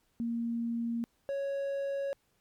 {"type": "tone pair in turn", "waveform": ["sine", "triangle"], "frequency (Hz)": [233.1, 554.4], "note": ["A#3", "C#5"], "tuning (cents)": [0, 0], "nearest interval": "octave + minor third", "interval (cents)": 1500, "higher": "second", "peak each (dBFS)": [-30, -29], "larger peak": "second", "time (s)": [[0.2, 1.04], [1.29, 2.13]], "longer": "neither", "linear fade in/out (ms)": 0, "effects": ["pink hiss -73 dBFS RMS until 2.4 s", "MP3 96 kbps"]}